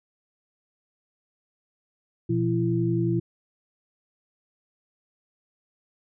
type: tone cluster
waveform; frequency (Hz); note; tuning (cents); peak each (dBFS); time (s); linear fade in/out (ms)
sine; 121 / 172.2 / 336.2; B2 / F3 / E4; -35 / -24 / +34; -25 / -27 / -25; 2.29-3.2; 10
effects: none